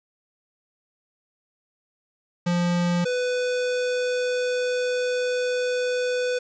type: tone pair in turn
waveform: square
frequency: 174.9 / 497.6 Hz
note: F3 / B4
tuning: +3 / +13 cents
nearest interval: octave + tritone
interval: 1810 cents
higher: second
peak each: -21 / -23 dBFS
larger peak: first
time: 2.46-3.05 / 3.05-6.39 s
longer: second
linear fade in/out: 10 ms
effects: resampled to 16000 Hz + 8-bit